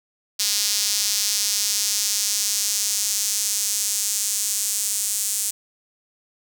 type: tone with high-pass filter sweep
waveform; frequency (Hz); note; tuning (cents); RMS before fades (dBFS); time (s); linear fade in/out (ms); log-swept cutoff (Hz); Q
sawtooth; 205.7; G#3; -16; -23; 0.39-5.51; 10; 5000 to 7700; 1.8
effects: none